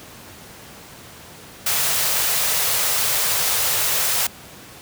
white band-stop noise, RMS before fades -20 dBFS, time 1.66-4.27 s, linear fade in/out 5 ms, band 150 to 420 Hz, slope 48 dB/octave, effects pink hiss -41 dBFS RMS until 4.81 s + high-pass 80 Hz 12 dB/octave

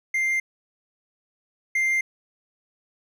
triangle tone pair in turn, 2098 / 2098 Hz, C7 / C7, +4 / +4 cents, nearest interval unison, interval 0 cents, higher neither, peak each -19 / -18 dBFS, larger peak second, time 0.14-0.4 / 1.75-2.01 s, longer neither, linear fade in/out 5 ms, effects none

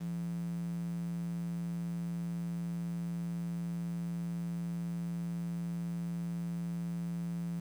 square tone with high-pass filter, 57 Hz, A#1, 38 cents flat, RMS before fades -37 dBFS, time 0-7.6 s, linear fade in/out 5 ms, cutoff 170 Hz, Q 8.9, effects 10-bit

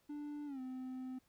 triangle tone with pitch glide, 294 to 257.4 Hz, D4 to C4, +2 to -28 cents, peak -40 dBFS, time 0.09-1.19 s, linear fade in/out 10 ms, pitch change -230 cents, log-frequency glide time 0.46-0.6 s, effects pink hiss -75 dBFS RMS until 1.28 s

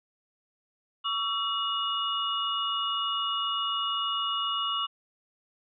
sine tone cluster, 1132 / 1339 / 2888 / 3533 Hz, C#6 / E6 / F#7 / A7, +36 / +27 / -43 / +6 cents, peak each -31 / -35 / -30 / -38 dBFS, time 1.04-4.87 s, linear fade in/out 20 ms, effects none

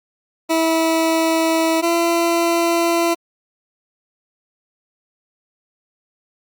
20% pulse tone pair in turn, 325.3 / 338.3 Hz, E4 / E4, -23 / +45 cents, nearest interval minor second, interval 68 cents, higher second, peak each -10 dBFS, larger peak neither, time 0.49-1.82 / 1.82-3.15 s, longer neither, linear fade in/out 20 ms, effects Opus 48 kbps

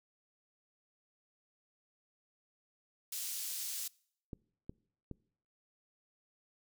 pink high-pass noise, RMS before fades -40 dBFS, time 3.12-3.88 s, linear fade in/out 5 ms, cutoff 5600 Hz, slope 12 dB/octave
clicks, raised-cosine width 3 ms, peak -30 dBFS, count 3, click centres 4.332 / 4.695 / 5.113 s
effects noise-tail reverb RT60 0.6 s tail -24 dB re dry

